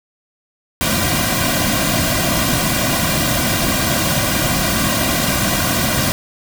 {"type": "noise with comb filter", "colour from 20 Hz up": "pink", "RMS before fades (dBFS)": -17, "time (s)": [0.81, 6.12], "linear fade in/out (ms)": 0, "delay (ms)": 2.3, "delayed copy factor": -0.85, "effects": []}